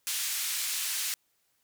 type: band-pass noise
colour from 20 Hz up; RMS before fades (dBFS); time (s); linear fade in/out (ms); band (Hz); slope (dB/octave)
white; -32; 0.07-1.14; 0; 2000 to 12000; 12
effects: white hiss -73 dBFS RMS until 1.63 s